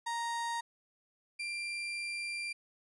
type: tone pair in turn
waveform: 35% pulse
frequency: 934 / 2373 Hz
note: A#5 / D7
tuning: +3 / +17 cents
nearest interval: octave + major third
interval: 1614 cents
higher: second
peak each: -32 / -34 dBFS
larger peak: first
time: 0.06-0.61 / 1.39-2.53 s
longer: second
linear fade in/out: 10 ms
effects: resampled to 24000 Hz